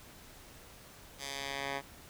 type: tone with band-pass filter sweep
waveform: 10% pulse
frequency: 138.59 Hz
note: C#3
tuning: in tune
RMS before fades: -39 dBFS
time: 1.18-1.82 s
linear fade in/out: 50 ms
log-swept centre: 6100 to 1500 Hz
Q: 0.79
effects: pink hiss -54 dBFS RMS until 2.09 s